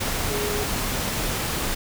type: tone in noise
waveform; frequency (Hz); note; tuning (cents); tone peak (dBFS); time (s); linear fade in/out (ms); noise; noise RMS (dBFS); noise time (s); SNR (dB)
sine; 415.3; G#4; 0; -27; 0.3-0.64; 10; pink; -26; 0-1.75; -4
effects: none